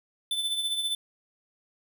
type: tone with tremolo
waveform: square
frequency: 3520 Hz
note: A7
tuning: in tune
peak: -25 dBFS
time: 0.31-0.95 s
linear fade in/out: 2 ms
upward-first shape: triangle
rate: 15 Hz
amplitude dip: 60%
effects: none